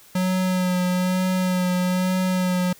square tone with vibrato, 183.1 Hz, F#3, 18 cents flat, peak -20 dBFS, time 0.15-2.73 s, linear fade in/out 5 ms, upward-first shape sine, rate 1.1 Hz, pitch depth 21 cents each way, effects white hiss -50 dBFS RMS until 2.79 s

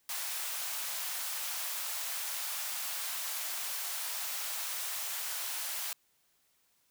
white high-pass noise, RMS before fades -37 dBFS, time 0.09-5.93 s, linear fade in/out 2 ms, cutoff 660 Hz, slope 24 dB/octave, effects white hiss -72 dBFS RMS until 6.9 s

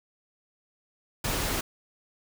pink noise, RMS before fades -29 dBFS, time 1.24-1.61 s, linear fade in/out 5 ms, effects none

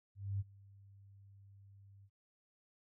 sine tone with ADSR envelope, 99 Hz, G2, 18 cents sharp, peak -33 dBFS, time 0.15-2.1 s, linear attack 250 ms, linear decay 29 ms, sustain -24 dB, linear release 57 ms, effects none

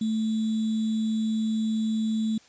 sine tone with sample-and-hold, 220 Hz, A3, in tune, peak -23 dBFS, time 0.01-2.38 s, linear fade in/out 5 ms, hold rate 3675 Hz, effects white hiss -56 dBFS RMS until 2.48 s + resampled to 16000 Hz

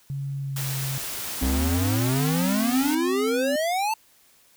sine tone with pitch glide, 138.59 to 134.57 Hz, C#3 to C3, 0 to +49 cents, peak -27 dBFS, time 0.1-0.98 s, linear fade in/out 0 ms, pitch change -51 cents, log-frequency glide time 0.4-0.68 s
white noise, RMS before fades -32 dBFS, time 0.56-2.95 s, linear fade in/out 5 ms
triangle tone, 261.6 Hz, C4, in tune, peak -24 dBFS, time 1.41-3.56 s, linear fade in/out 5 ms
square exponential sweep, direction up, 61.6 to 902 Hz, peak -23 dBFS, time 1.42-3.94 s, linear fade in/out 5 ms
effects white hiss -58 dBFS RMS until 4.56 s

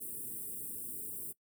white band-stop noise, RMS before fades -42 dBFS, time 0-1.33 s, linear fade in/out 20 ms, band 470 to 8100 Hz, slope 96 dB/octave, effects noise-tail reverb RT60 0.1 s tail -20 dB re dry + high-pass 80 Hz 12 dB/octave

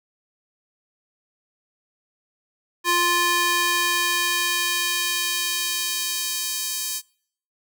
square tone with high-pass filter sweep, 349.2 Hz, F4, in tune, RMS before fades -23 dBFS, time 2.84-7.02 s, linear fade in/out 50 ms, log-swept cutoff 940 to 5700 Hz, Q 0.81, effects noise-tail reverb RT60 0.6 s tail -25 dB re dry

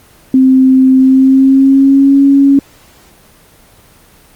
sine tone with pitch glide, 261.6 to 277.2 Hz, C4 to C#4, 0 to 0 cents, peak -3 dBFS, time 0.34-2.59 s, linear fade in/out 2 ms, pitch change +100 cents, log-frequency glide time 0.97-2.21 s, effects pink hiss -43 dBFS RMS until 4.35 s + Opus 24 kbps

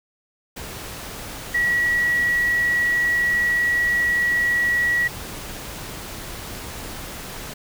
sine tone in noise, 1927 Hz, B6, 43 cents flat, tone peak -17 dBFS, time 1.54-5.08 s, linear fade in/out 10 ms, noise pink, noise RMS -34 dBFS, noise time 0.56-7.54 s, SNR +14 dB, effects none

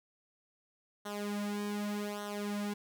sawtooth tone with flanger, 206.1 Hz, G#3, 13 cents flat, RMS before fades -37 dBFS, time 1.05-2.74 s, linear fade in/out 10 ms, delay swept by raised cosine 0.41 to 3.41 ms, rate 0.85 Hz, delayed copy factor -0.8, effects none

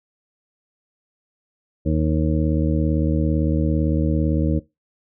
harmonic tone, 77.78 Hz, D#2, in tune, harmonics 1 / 2 / 3 / 4 / 6 / 7, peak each -21 / -22 / -25 / -24 / -30 / -29 dBFS, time 1.85-4.6 s, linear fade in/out 20 ms, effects noise-tail reverb RT60 0.2 s tail -19 dB re dry

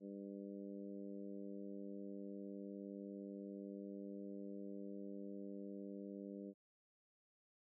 harmonic tone, 99.7 Hz, G2, 30 cents sharp, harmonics 2 / 3 / 4 / 5 / 6, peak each -50 / -52 / -55 / -56 / -61 dBFS, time 0-6.54 s, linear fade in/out 50 ms, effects none

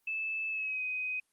sine tone with pitch glide, 2623 to 2510 Hz, E7 to D#7, -9 to +15 cents, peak -32 dBFS, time 0.07-1.2 s, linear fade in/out 5 ms, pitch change -76 cents, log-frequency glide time 0.49-0.82 s, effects white hiss -75 dBFS RMS until 1.32 s + Opus 32 kbps

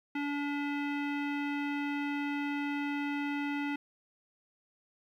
square tone with low-pass filter, 287.1 Hz, D4, 39 cents flat, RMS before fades -34 dBFS, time 0.15-3.76 s, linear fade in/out 5 ms, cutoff 2400 Hz, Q 2.7, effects 11-bit

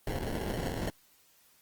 pink noise with sample-and-hold, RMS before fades -34 dBFS, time 0.07-0.9 s, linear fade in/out 2 ms, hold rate 1225 Hz, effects white hiss -64 dBFS RMS until 1.61 s + Opus 24 kbps

